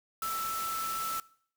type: tone in noise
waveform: sine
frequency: 1322 Hz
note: E6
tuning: 5 cents sharp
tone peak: -32 dBFS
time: 0.22-1.2 s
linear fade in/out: 2 ms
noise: white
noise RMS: -39 dBFS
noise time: 0.22-1.2 s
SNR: +4 dB
effects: noise-tail reverb RT60 0.6 s tail -22 dB re dry